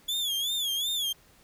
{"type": "tone with vibrato", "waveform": "40% pulse", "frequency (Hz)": 3400, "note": "G#7", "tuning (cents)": 40, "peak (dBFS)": -26, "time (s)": [0.08, 1.13], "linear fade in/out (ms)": 10, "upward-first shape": "sine", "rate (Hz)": 2.7, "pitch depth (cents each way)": 120, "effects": ["pink hiss -59 dBFS RMS until 1.43 s"]}